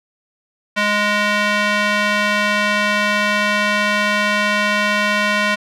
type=tone with band-pass filter; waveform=square; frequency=207.7 Hz; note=G#3; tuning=in tune; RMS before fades=-17 dBFS; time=0.76-5.56 s; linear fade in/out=20 ms; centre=2000 Hz; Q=1.2; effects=none